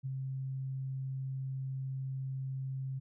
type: tone with ADSR envelope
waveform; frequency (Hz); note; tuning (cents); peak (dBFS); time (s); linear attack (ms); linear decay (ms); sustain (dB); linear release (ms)
sine; 133.1; C3; +30; -33; 0.03-3; 29; 16; -2; 20
effects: none